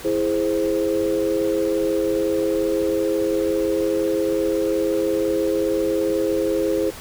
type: chord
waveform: sine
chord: E augmented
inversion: none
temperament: equal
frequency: 329.6 / 415.3 / 523.3 Hz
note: E4 / G#4 / B#4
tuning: 0 / 0 / 0 cents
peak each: -22 dBFS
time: 0.04-6.91 s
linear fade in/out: 20 ms
effects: tanh soft clip ceiling -9 dBFS + pink hiss -37 dBFS RMS until 7 s